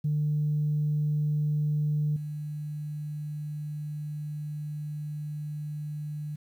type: tone with level steps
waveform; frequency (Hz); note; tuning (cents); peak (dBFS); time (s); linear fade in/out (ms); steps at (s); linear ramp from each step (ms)
sine; 150; D3; +37; -23 / -32; 0.04-6.36; 10; 2.16; 5
effects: tanh soft clip ceiling -19 dBFS + 10-bit